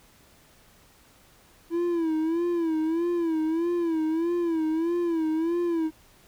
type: tone with vibrato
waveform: triangle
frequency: 330.7 Hz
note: E4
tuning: 6 cents sharp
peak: -21 dBFS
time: 1.7-5.91 s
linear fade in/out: 50 ms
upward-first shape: sine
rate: 1.6 Hz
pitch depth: 93 cents each way
effects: pink hiss -57 dBFS RMS until 6.27 s